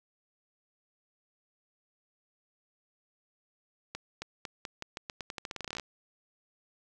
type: accelerating click train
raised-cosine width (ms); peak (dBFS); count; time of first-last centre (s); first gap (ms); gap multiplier
0.2; -20; 22; 3.95-5.797; 270; 0.86
effects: none